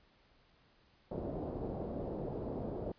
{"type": "low-pass noise", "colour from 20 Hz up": "white", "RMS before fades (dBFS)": -40, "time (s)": [1.11, 2.92], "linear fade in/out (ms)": 5, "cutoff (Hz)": 590, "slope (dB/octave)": 24, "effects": ["pink hiss -68 dBFS RMS until 2.98 s", "resampled to 11025 Hz"]}